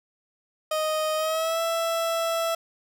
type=tone with pitch glide; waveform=30% pulse; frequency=622.3 to 663.1 Hz; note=D#5 to E5; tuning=0 to +10 cents; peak=-21 dBFS; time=0.71-2.55 s; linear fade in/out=5 ms; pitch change=+110 cents; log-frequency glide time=1.16-1.61 s; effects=none